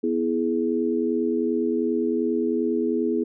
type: chord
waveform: sine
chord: E major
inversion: second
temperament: equal with one note detuned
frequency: 246.9 / 329.6 / 419.6 Hz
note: B3 / E4 / G#4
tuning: 0 / 0 / +18 cents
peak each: -25 dBFS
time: 0.03-3.24 s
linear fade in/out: 10 ms
effects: none